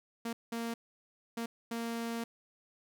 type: tone bursts at uneven times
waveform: sawtooth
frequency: 231.5 Hz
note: A#3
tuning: 12 cents flat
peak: -31 dBFS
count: 4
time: 0.25-0.33 / 0.52-0.74 / 1.37-1.46 / 1.71-2.24 s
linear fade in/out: 5 ms
effects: none